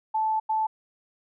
sine tone bursts at uneven times, 874 Hz, A5, 12 cents flat, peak -22 dBFS, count 2, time 0.14-0.4 / 0.49-0.67 s, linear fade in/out 10 ms, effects none

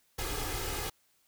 pink noise with comb filter, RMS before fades -35 dBFS, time 0.18-0.9 s, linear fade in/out 10 ms, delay 2.4 ms, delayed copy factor +0.7, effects white hiss -70 dBFS RMS until 1.27 s

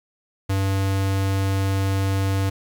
square tone, 97.1 Hz, G2, 16 cents flat, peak -20 dBFS, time 0.49-2.5 s, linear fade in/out 10 ms, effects 9-bit

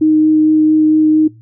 sine tone with vibrato, 310.1 Hz, D#4, 6 cents flat, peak -7 dBFS, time 0.01-1.28 s, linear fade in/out 10 ms, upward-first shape sine, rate 4.4 Hz, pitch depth 8 cents each way, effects noise-tail reverb RT60 0.2 s tail -21 dB re dry + added 114 Hz sine -38 dBFS peak until 1.41 s

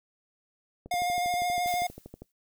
click train, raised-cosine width 2 ms, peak -29 dBFS, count 18, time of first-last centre 0.86-2.22 s, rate 12.5 Hz
square tone with vibrato, 710 Hz, F5, 28 cents sharp, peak -27 dBFS, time 0.91-1.87 s, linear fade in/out 5 ms, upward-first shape sine, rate 13 Hz, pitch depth 20 cents each way
blue noise with exponential decay, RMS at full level -39 dBFS, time 1.67-2.32 s, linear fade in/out 2 ms, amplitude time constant 140 ms
effects noise-tail reverb RT60 0.1 s tail -24 dB re dry

